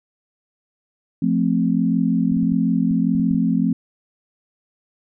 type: chord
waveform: sine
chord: F major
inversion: none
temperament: equal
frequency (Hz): 174.61 / 220 / 261.6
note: F3 / A3 / C4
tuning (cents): 0 / 0 / 0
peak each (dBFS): -20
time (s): 1.22-3.73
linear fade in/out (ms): 5
type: clicks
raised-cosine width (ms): 5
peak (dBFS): -24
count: 9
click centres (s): 2.318 / 2.369 / 2.429 / 2.523 / 2.911 / 3.15 / 3.197 / 3.312 / 3.345
effects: none